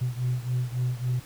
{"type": "beating tone pair", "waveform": "sine", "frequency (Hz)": [123.47, 127.07], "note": ["B2", "B2"], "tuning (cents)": [0, 50], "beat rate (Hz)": 3.6, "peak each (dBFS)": [-26, -28], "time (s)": [0.01, 1.2], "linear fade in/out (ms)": 10, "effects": ["tanh soft clip ceiling -20 dBFS", "pink hiss -48 dBFS RMS until 1.25 s"]}